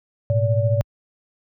sine tone cluster, 106.9 / 120.9 / 574 Hz, A2 / B2 / D5, -49 / -36 / -40 cents, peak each -18 / -22 / -22 dBFS, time 0.3-0.81 s, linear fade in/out 0 ms, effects high-pass 60 Hz 12 dB/octave

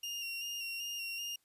30% pulse tone with vibrato, 2787 Hz, F7, 4 cents flat, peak -35 dBFS, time 0.03-1.36 s, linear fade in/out 5 ms, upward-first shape square, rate 2.6 Hz, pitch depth 23 cents each way, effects white hiss -75 dBFS RMS until 1.44 s + resampled to 32000 Hz

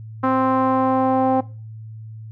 sawtooth tone with low-pass filter sweep, 261.6 Hz, C4, in tune, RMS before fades -18 dBFS, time 0.23-1.41 s, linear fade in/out 10 ms, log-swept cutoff 1200 to 790 Hz, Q 3.3, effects noise-tail reverb RT60 0.3 s tail -17 dB re dry + added 110 Hz sine -33 dBFS peak until 2.31 s

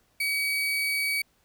35% pulse tone, 2269 Hz, C#7, 40 cents sharp, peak -23 dBFS, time 0.2-1.22 s, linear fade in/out 5 ms, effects pink hiss -67 dBFS RMS until 1.44 s

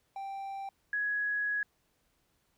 triangle / sine tone pair in turn, 784 / 1672.3 Hz, G5 / G#6, 0 / +12 cents, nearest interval octave + minor second, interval 1312 cents, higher second, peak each -35 / -29 dBFS, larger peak second, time 0.16-0.69 / 0.93-1.63 s, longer second, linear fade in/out 2 ms, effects pink hiss -74 dBFS RMS until 2.57 s

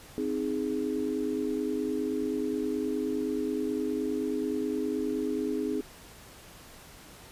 sine chord, Ab major, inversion first, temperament equal, 261.6 / 311.1 / 415.3 Hz, C4 / Eb4 / Ab4, 0 / 0 / 0 cents, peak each -32 dBFS, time 0.18-5.81 s, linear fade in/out 0 ms, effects pink hiss -50 dBFS RMS until 7.31 s + resampled to 32000 Hz

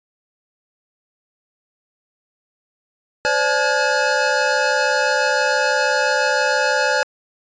square tone cluster, 515 / 581 / 860 / 1431 / 1654 Hz, C5 / D5 / A5 / F6 / G#6, -28 / -19 / -40 / +42 / -8 cents, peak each -23 dBFS, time 3.25-7.03 s, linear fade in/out 0 ms, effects resampled to 16000 Hz

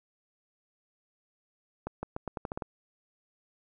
accelerating click train, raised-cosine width 1 ms, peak -20 dBFS, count 9, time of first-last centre 1.87-2.622 s, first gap 160 ms, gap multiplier 0.84, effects none

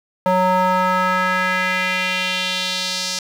square tone with band-pass filter sweep, 184.3 Hz, F#3, 7 cents flat, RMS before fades -19 dBFS, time 0.26-3.19 s, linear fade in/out 0 ms, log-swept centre 770 to 5300 Hz, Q 2.2, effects 7-bit

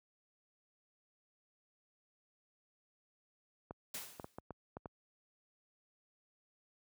clicks, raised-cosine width 1 ms, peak -30 dBFS, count 7, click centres 3.709 / 4.198 / 4.244 / 4.385 / 4.507 / 4.769 / 4.858 s
white noise with exponential decay, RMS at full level -41 dBFS, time 3.94-4.4 s, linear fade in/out 5 ms, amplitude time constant 100 ms
effects high-pass 60 Hz 12 dB/octave

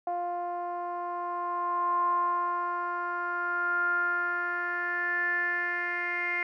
10% pulse tone with low-pass filter sweep, 350.8 Hz, F4, 8 cents sharp, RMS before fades -30 dBFS, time 0.07-6.43 s, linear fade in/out 2 ms, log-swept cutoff 770 to 2100 Hz, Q 9.6, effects none

